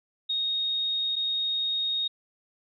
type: tone pair in turn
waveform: sine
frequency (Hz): 3729 / 3729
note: A#7 / A#7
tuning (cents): 0 / 0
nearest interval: unison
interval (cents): 0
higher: neither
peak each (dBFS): -25 / -25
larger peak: neither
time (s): 0.29-1.16 / 1.16-2.08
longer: second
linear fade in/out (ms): 10
effects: none